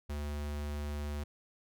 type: tone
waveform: square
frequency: 73.42 Hz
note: D2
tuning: in tune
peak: -36 dBFS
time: 0.09-1.24 s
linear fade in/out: 10 ms
effects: none